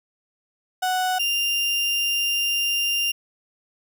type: tone pair in turn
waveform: 35% pulse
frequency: 740 / 2794 Hz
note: F#5 / F7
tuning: 0 / 0 cents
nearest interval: octave + major seventh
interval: 2300 cents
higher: second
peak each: -19 dBFS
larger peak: neither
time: 0.82-1.19 / 1.19-3.12 s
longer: second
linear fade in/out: 10 ms
effects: none